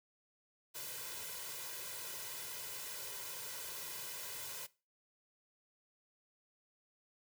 white noise with comb filter, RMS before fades -45 dBFS, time 0.74-4.67 s, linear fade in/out 20 ms, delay 2 ms, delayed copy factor +0.7, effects noise-tail reverb RT60 0.3 s tail -19 dB re dry + high-pass 100 Hz 12 dB/octave

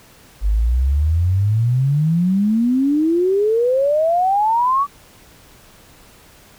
sine exponential sweep, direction up, 48.63 to 1158 Hz, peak -13 dBFS, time 0.41-4.87 s, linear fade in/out 50 ms, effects pink hiss -47 dBFS RMS until 6.58 s

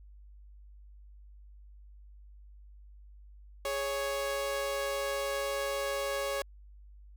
sawtooth tone pair together, 415.3 / 555 Hz, G#4 / C#5, 0 / +2 cents, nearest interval perfect fourth, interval 502 cents, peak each -35 / -28 dBFS, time 3.65-6.42 s, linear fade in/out 2 ms, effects added 50 Hz sine -50 dBFS peak until 7.16 s

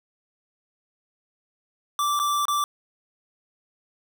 square tone with dropouts, 1169 Hz, D6, 8 cents flat, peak -22 dBFS, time 1.99-2.64 s, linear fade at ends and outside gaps 1 ms, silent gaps 2.192-2.198 / 2.454-2.482 s, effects none

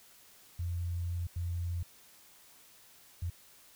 sine tone bursts at uneven times, 86.8 Hz, F2, 10 cents flat, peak -32 dBFS, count 3, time 0.59-1.27 / 1.36-1.83 / 3.22-3.3 s, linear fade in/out 5 ms, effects white hiss -59 dBFS RMS until 3.75 s

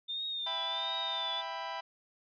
sine tone with vibrato, 3600 Hz, A7, 39 cents sharp, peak -34 dBFS, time 0.08-1.42 s, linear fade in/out 20 ms, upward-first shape triangle, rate 1.4 Hz, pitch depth 79 cents each way
sawtooth chord, E minor, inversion none, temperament just, 659.3 / 791.1 / 988.9 Hz, E5 / G5 / B5, 0 / +16 / +2 cents, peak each -39 / -38 / -35 dBFS, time 0.46-1.81 s, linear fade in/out 10 ms
effects resampled to 11025 Hz

